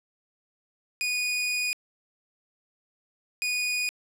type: tone bursts at uneven times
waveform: sawtooth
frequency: 2468 Hz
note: D#7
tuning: 15 cents flat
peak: -22 dBFS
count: 2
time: 1.01-1.73 / 3.42-3.89 s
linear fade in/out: 0 ms
effects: low-pass 12000 Hz 12 dB/octave